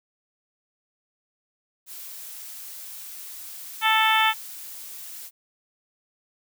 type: noise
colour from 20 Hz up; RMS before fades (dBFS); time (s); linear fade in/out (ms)
blue; -39; 1.86-5.31; 50
type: harmonic tone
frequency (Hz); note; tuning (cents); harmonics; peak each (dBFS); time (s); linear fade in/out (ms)
440; A4; 0; 2 / 3 / 4 / 5 / 6 / 7 / 8; -22 / -24 / -25 / -26 / -27 / -27 / -28; 3.81-4.34; 50
effects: none